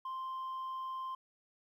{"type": "tone", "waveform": "sine", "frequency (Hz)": 1046.5, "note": "C6", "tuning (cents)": 0, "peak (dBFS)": -35, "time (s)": [0.05, 1.15], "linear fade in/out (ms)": 5, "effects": ["tanh soft clip ceiling -37 dBFS", "12-bit"]}